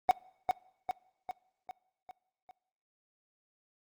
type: tone with echo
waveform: triangle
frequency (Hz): 741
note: F#5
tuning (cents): +2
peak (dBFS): -17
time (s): 0.09-0.11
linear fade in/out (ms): 0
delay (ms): 400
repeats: 6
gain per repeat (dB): -5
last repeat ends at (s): 2.51
effects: noise-tail reverb RT60 1.0 s tail -24 dB re dry + Opus 32 kbps